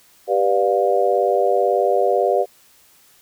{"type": "chord", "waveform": "sine", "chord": "G dominant seventh", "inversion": "none", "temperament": "just", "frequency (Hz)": [392, 490, 588, 705.6], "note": ["G4", "B4", "D5", "F5"], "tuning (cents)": [0, -14, 2, 18], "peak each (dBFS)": -20, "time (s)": [0.27, 2.46], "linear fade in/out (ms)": 50, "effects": ["white hiss -53 dBFS RMS until 3.21 s"]}